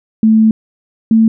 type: tone pair in turn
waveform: sine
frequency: 220 / 223.3 Hz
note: A3 / A3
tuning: 0 / +26 cents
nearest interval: unison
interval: 26 cents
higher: second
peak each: -5 dBFS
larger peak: neither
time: 0.23-0.51 / 1.11-1.28 s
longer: first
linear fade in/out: 2 ms
effects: none